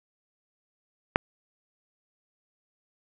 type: click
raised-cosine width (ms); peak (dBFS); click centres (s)
0.5; -4; 1.159
effects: none